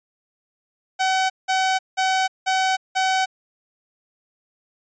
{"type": "tone bursts", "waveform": "sawtooth", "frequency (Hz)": 757, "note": "F#5", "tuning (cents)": 39, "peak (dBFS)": -14, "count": 5, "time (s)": [0.99, 3.26], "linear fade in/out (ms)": 20, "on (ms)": 310, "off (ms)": 180, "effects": ["resampled to 16000 Hz"]}